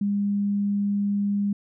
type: tone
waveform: sine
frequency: 202.4 Hz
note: G#3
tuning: 44 cents flat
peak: -21 dBFS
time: 0.01-1.53 s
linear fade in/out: 5 ms
effects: none